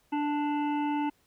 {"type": "harmonic tone", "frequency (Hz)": 293.7, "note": "D4", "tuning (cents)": 0, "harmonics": [1, 3, 5, 7, 9, 10], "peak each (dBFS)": [-28, -31, -46, -47, -45, -52], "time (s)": [0.12, 1.1], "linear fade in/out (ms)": 10, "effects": ["pink hiss -68 dBFS RMS until 1.26 s"]}